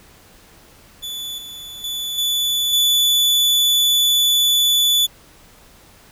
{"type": "tone with level steps", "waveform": "40% pulse", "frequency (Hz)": 3468, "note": "A7", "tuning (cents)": -26, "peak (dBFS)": [-25, -31, -22, -16, -12], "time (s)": [1.02, 5.07], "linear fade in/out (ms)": 20, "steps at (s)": [1.38, 1.84, 2.18, 2.73], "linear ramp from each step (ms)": 2, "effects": ["pink hiss -48 dBFS RMS until 6.11 s"]}